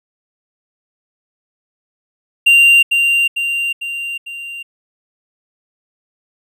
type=tone with echo; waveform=triangle; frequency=2776 Hz; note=F7; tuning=11 cents flat; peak=-4 dBFS; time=2.46-2.83 s; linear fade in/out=10 ms; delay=450 ms; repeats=4; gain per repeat=-5 dB; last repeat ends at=4.63 s; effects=none